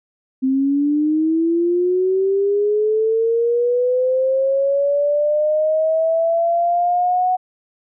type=linear sweep; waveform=sine; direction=up; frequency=259.8 to 740 Hz; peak=-14 dBFS; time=0.42-7.37 s; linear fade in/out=20 ms; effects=none